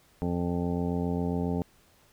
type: harmonic tone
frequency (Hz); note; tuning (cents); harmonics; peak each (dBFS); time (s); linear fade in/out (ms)
87.31; F2; 0; 1 / 2 / 3 / 4 / 5 / 6 / 7 / 9 / 10; -34 / -30 / -32 / -43 / -35 / -44 / -42 / -41 / -47; 0.22-1.62; 0
effects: pink hiss -62 dBFS RMS until 2.12 s